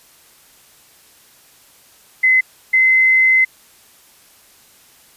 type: tone pair in turn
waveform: sine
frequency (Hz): 2041 / 2054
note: C7 / C7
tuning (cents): -44 / -33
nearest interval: unison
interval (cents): 11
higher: second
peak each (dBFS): -9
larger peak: neither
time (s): 2.23-2.41 / 2.73-3.45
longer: second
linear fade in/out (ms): 10
effects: white hiss -49 dBFS RMS until 5.16 s + resampled to 32000 Hz